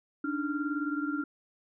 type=tone cluster; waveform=sine; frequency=288.3 / 307.1 / 1386 Hz; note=D4 / D#4 / F6; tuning=-32 / -23 / -14 cents; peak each=-32 / -34 / -36 dBFS; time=0.24-1.24 s; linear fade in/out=5 ms; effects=none